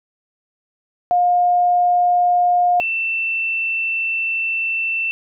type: tone pair in turn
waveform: sine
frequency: 711 / 2677 Hz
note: F5 / E7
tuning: +31 / +26 cents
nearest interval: octave + major seventh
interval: 2295 cents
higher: second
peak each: -12 / -18 dBFS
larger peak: first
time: 1.11-2.8 / 2.8-5.11 s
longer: second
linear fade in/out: 0 ms
effects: none